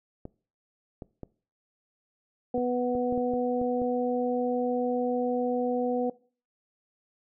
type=clicks; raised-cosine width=2 ms; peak=-25 dBFS; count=10; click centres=0.254 / 1.022 / 1.233 / 2.579 / 2.952 / 3.125 / 3.177 / 3.337 / 3.615 / 3.818 s
type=harmonic tone; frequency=246.9 Hz; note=B3; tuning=in tune; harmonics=1 / 2 / 3; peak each=-29 / -27 / -33 dBFS; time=2.54-6.1 s; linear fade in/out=5 ms
effects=noise-tail reverb RT60 0.4 s tail -21 dB re dry